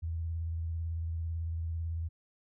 sine tone with vibrato, 82.41 Hz, E2, in tune, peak -32 dBFS, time 0.02-2.09 s, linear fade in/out 20 ms, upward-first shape square, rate 18 Hz, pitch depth 34 cents each way, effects none

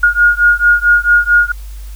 sine beating tone pair, 1429 / 1433.5 Hz, F6 / F6, +39 / +45 cents, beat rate 4.5 Hz, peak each -10 dBFS, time 0.03-1.52 s, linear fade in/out 5 ms, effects added 50 Hz sine -25 dBFS peak until 1.95 s + white hiss -43 dBFS RMS until 1.95 s

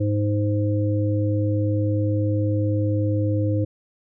harmonic tone, 103.83 Hz, G#2, in tune, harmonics 1 / 3 / 5, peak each -20 / -25 / -28 dBFS, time 0-3.65 s, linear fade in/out 10 ms, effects none

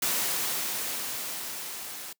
white noise with level ramp, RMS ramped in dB -27 to -40 dBFS, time 0.02-2.13 s, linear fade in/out 5 ms, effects noise-tail reverb RT60 0.1 s tail -23 dB re dry + high-pass 150 Hz 12 dB/octave

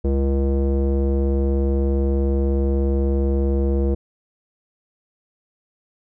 square tone with low-pass filter, 68.4 Hz, C#2, 23 cents flat, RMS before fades -19 dBFS, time 0.04-3.95 s, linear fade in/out 10 ms, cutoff 440 Hz, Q 3, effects none

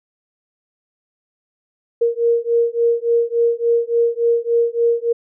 sine beating tone pair, 466.2 / 469.7 Hz, A#4 / A#4, 0 / +13 cents, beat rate 3.5 Hz, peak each -17 dBFS, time 2.01-5.13 s, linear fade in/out 10 ms, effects none

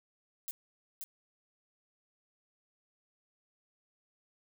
violet noise with echo, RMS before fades -39 dBFS, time 0.48-0.51 s, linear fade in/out 0 ms, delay 530 ms, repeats 1, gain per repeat -3 dB, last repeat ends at 1.04 s, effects none

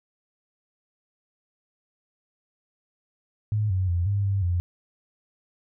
sine tone with pitch steps, 106.3 / 93.4 / 87 / 100.6 / 98.5 / 88 Hz, G#2 / F#2 / F2 / G2 / G2 / F2, +41 / +17 / -6 / +45 / +9 / +14 cents, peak -21 dBFS, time 3.52-4.6 s, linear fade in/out 0 ms, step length 180 ms, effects none

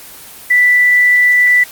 sine tone with quantisation, 1975.5 Hz, B6, in tune, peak -6 dBFS, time 0.5-1.64 s, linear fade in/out 10 ms, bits 6, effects white hiss -34 dBFS RMS until 1.71 s + Opus 24 kbps

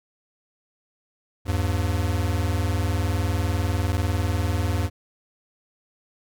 square tone pair together, 80.2 / 100.2 Hz, E2 / G2, -47 / +38 cents, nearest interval major third, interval 385 cents, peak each -25 dBFS, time 1.45-4.9 s, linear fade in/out 50 ms, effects none

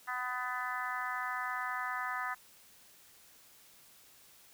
harmonic tone, 250.4 Hz, B3, 24 cents sharp, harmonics 3 / 4 / 5 / 6 / 7 / 8, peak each -43 / -41 / -39 / -43 / -40 / -45 dBFS, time 0.07-2.35 s, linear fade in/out 20 ms, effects white hiss -60 dBFS RMS until 4.53 s

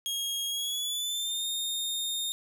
sawtooth tone with pitch glide, 3270 to 3670 Hz, G#7 to A#7, -28 to -28 cents, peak -27 dBFS, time 0.06-2.32 s, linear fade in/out 0 ms, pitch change +200 cents, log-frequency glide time 0.47-1.46 s, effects none

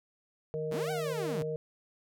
harmonic tone, 155.4 Hz, D#3, 2 cents flat, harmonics 1 / 3 / 4, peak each -38 / -33 / -42 dBFS, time 0.54-1.56 s, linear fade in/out 0 ms
sawtooth linear two-way sweep, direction up then down, 111.7 to 779 to 111.7 Hz, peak -32 dBFS, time 0.71-1.43 s, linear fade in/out 10 ms, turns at 0.91 s
effects none

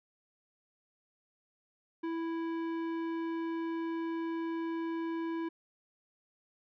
triangle tone with tanh clipping, 330 Hz, E4, 2 cents sharp, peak -35 dBFS, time 2.03-5.49 s, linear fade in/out 10 ms, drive 18 dB, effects none

